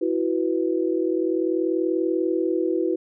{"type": "chord", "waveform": "sine", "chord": "E suspended second", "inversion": "none", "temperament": "equal", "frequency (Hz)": [329.6, 370, 493.9], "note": ["E4", "F#4", "B4"], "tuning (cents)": [0, 0, 0], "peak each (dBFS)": [-23, -24, -28], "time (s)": [0.01, 2.96], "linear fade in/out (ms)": 10, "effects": []}